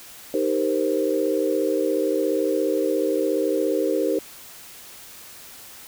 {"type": "chord", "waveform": "sine", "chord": "C minor seventh", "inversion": "first", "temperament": "equal", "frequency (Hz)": [311.1, 392, 466.2, 523.3], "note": ["Eb4", "G4", "Bb4", "C5"], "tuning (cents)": [0, 0, 0, 0], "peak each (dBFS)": -25, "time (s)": [0.34, 4.19], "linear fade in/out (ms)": 2, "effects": ["white hiss -43 dBFS RMS until 5.87 s"]}